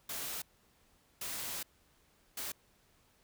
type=noise bursts at uneven times; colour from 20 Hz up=white; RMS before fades=-40 dBFS; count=3; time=0.09-0.42 / 1.21-1.63 / 2.37-2.52 s; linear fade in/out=5 ms; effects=pink hiss -69 dBFS RMS until 3.23 s